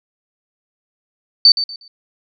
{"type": "tone with echo", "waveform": "sine", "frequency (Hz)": 4558, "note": "C#8", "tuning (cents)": 47, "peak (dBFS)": -4, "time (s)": [1.45, 1.52], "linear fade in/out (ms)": 2, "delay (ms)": 120, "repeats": 3, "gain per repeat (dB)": -12, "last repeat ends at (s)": 1.88, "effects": []}